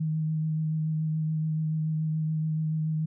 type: tone with vibrato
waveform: sine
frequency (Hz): 156.8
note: D#3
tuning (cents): +14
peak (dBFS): -25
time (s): 0-3.06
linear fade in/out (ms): 10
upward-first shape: triangle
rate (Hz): 7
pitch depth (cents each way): 19
effects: none